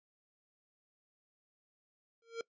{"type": "tone with exponential growth", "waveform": "square", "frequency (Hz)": 460, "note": "A#4", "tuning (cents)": -23, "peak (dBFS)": -34, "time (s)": [2.22, 2.41], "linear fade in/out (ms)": 2, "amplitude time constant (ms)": 40, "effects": ["noise-tail reverb RT60 0.1 s tail -21 dB re dry", "resampled to 16000 Hz"]}